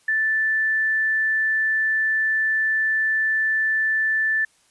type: tone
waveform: sine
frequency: 1760 Hz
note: A6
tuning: in tune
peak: -18 dBFS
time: 0.08-4.45 s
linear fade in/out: 5 ms
effects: white hiss -60 dBFS RMS until 4.7 s + resampled to 24000 Hz